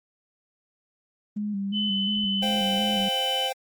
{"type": "tone with vibrato", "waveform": "sine", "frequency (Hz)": 203.1, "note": "G#3", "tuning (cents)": -38, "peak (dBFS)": -26, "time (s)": [1.36, 3.09], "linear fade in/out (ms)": 10, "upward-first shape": "square", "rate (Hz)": 2.8, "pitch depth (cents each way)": 46}
{"type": "tone", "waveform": "sine", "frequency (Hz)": 3022, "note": "F#7", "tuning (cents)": 36, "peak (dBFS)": -25, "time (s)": [1.72, 3.51], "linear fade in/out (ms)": 50}
{"type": "chord", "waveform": "square", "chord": "C suspended fourth", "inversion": "none", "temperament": "equal", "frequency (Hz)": [523.3, 698.5, 784], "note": ["C5", "F5", "G5"], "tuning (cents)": [0, 0, 0], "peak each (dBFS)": [-32, -37, -31], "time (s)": [2.42, 3.53], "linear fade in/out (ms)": 10}
{"effects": ["Opus 32 kbps"]}